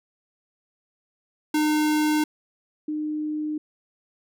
square / sine tone pair in turn, 304.3 / 304.3 Hz, D#4 / D#4, -38 / -38 cents, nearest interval unison, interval 0 cents, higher neither, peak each -20 / -25 dBFS, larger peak first, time 1.54-2.24 / 2.88-3.58 s, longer neither, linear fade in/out 5 ms, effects none

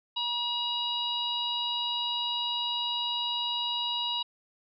harmonic tone, 960 Hz, B5, 49 cents flat, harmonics 1 / 3 / 4 / 5, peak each -35 / -33 / -31 / -44 dBFS, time 0.16-4.23 s, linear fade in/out 10 ms, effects none

